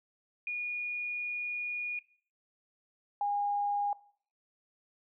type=tone pair in turn; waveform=sine; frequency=2444 / 815.6 Hz; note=D#7 / G#5; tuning=-32 / -32 cents; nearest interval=octave + perfect fifth; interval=1900 cents; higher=first; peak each=-32 / -28 dBFS; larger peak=second; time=0.47-1.99 / 3.21-3.93 s; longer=first; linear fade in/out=2 ms; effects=noise-tail reverb RT60 0.5 s tail -20 dB re dry